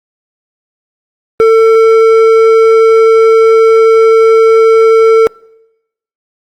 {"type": "tone with hard clipping", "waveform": "sine", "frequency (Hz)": 448.1, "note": "A4", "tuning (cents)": 32, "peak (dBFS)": -4, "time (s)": [1.4, 5.27], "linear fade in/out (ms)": 0, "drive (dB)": 8, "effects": ["noise-tail reverb RT60 0.9 s tail -26 dB re dry", "Opus 24 kbps"]}